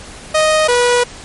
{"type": "tone pair in turn", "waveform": "sawtooth", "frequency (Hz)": [622.3, 487.1], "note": ["D#5", "B4"], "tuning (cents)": [0, -24], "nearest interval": "major third", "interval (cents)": 424, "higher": "first", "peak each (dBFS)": -6, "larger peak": "neither", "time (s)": [[0.34, 0.68], [0.68, 1.04]], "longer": "second", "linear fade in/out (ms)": 10, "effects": ["pink hiss -34 dBFS RMS until 1.24 s", "MP3 48 kbps"]}